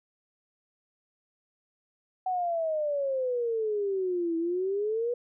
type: exponential two-way sweep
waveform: sine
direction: down then up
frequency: 753 to 326.7 to 490.4 Hz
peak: -26 dBFS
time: 2.26-5.14 s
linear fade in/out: 5 ms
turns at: 4.37 s
effects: none